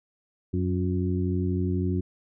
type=harmonic tone with a mistuned harmonic; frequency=92.2 Hz; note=F#2; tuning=6 cents flat; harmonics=1 / 2 / 3 / 4; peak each=-26 / -29 / -31 / -32 dBFS; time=0.53-2.01 s; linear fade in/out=10 ms; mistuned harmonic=4; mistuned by=-40 cents; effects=none